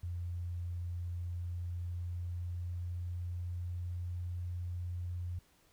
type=tone with pitch glide; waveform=sine; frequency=87.31 to 88.32 Hz; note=F2 to F2; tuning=0 to +20 cents; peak=-36 dBFS; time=0.03-5.39 s; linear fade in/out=5 ms; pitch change=+20 cents; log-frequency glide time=1.06-4.14 s; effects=pink hiss -68 dBFS RMS until 5.72 s